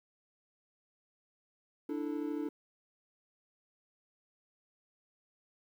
triangle chord, D suspended second, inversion none, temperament equal with one note detuned, 293.7 / 326.8 / 440 Hz, D4 / E4 / A4, 0 / -15 / 0 cents, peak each -34 / -37 / -40 dBFS, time 1.89-2.49 s, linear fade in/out 5 ms, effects 11-bit

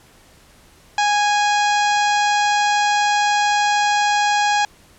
harmonic tone, 827 Hz, G#5, 8 cents flat, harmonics 1 / 2 / 3 / 4 / 5 / 6 / 7 / 8 / 9, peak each -16 / -22 / -26 / -28 / -30 / -32 / -33 / -34 / -35 dBFS, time 0.98-4.65 s, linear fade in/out 2 ms, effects pink hiss -50 dBFS RMS until 4.98 s + low-pass 12000 Hz 12 dB/octave

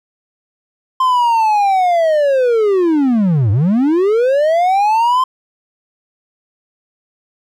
triangle linear two-way sweep, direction down then up, 1046.5 to 94.4 to 1046.5 Hz, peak -8 dBFS, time 1-5.24 s, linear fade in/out 5 ms, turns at 3.51 s, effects none

